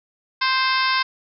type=harmonic tone; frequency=523 Hz; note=C5; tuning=1 cent flat; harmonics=2 / 3 / 4 / 5 / 6 / 7 / 8 / 9 / 10; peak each=-21 / -24 / -26 / -28 / -33 / -29 / -32 / -29 / -29 dBFS; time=0.41-1.03 s; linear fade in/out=10 ms; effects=none